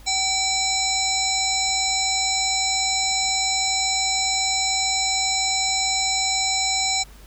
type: harmonic tone with a mistuned harmonic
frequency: 767 Hz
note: G5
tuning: 38 cents flat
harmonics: 1 / 3 / 5 / 7 / 9 / 10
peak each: -27 / -28 / -25 / -28 / -26 / -28 dBFS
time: 0.06-7.04 s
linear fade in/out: 20 ms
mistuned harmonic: 5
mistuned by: +80 cents
effects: added 50 Hz sine -43 dBFS peak until 7.26 s + pink hiss -50 dBFS RMS until 7.26 s